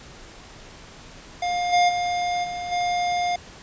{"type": "tone with level steps", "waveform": "square", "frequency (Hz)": 708, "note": "F5", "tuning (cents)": 23, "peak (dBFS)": [-23, -16, -23, -29, -22], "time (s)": [1.42, 3.36], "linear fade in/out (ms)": 5, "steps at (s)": [1.72, 1.88, 2.43, 2.71], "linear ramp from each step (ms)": 20, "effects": ["pink hiss -44 dBFS RMS until 3.62 s", "resampled to 16000 Hz"]}